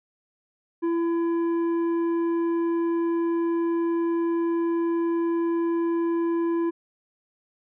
sine tone with tanh clipping, 336.2 Hz, E4, 34 cents sharp, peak -23 dBFS, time 0.82-6.71 s, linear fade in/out 20 ms, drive 8 dB, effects none

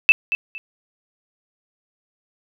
sine tone with echo, 2637 Hz, E7, in tune, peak -6 dBFS, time 0.09-0.12 s, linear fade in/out 0 ms, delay 230 ms, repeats 2, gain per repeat -12 dB, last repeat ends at 0.58 s, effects none

